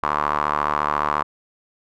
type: tone with band-pass filter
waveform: sawtooth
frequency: 74.3 Hz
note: D2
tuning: 21 cents sharp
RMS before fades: -22 dBFS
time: 0.03-1.23 s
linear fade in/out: 5 ms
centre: 1100 Hz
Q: 4.9
effects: none